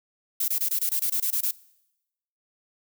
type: noise bursts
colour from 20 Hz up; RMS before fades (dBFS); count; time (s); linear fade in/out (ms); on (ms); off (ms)
violet; -25; 11; 0.4-1.511; 5; 81; 22
effects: noise-tail reverb RT60 0.9 s tail -22 dB re dry